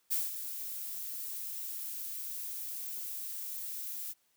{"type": "noise with ADSR envelope", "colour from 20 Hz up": "violet", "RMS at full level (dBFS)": -30, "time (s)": [0.1, 4.14], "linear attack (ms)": 23, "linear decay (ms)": 180, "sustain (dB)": -10, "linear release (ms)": 34, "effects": ["white hiss -73 dBFS RMS until 4.36 s", "high-pass 60 Hz 12 dB/octave"]}